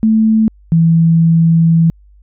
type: tone pair in turn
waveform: sine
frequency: 220 / 164.81 Hz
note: A3 / E3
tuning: 0 / 0 cents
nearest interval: perfect fourth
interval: 500 cents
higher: first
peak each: -7 / -6 dBFS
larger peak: second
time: 0.03-0.48 / 0.72-1.9 s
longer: second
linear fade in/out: 0 ms
effects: added 50 Hz sine -41 dBFS peak until 2.22 s